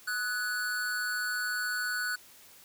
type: tone with amplitude modulation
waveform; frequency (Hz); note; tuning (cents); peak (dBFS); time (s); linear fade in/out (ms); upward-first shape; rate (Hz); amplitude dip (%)
square; 1480; F#6; 0; -28; 0.07-2.16; 10; sine; 214; 60
effects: white hiss -55 dBFS RMS until 2.64 s